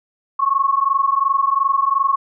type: tone pair together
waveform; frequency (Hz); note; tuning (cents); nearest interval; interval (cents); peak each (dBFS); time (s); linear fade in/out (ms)
sine; 1085.9 / 1108.7; C#6 / C#6; -36 / 0; unison; 36; -17; 0.39-2.16; 10
effects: none